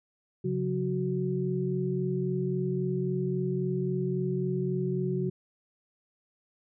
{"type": "tone cluster", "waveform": "sine", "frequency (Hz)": [137.2, 180.9, 370.6], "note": ["C#3", "F#3", "F#4"], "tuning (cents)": [-17, -39, 3], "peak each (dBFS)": -31, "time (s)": [0.44, 5.3], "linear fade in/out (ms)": 10, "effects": []}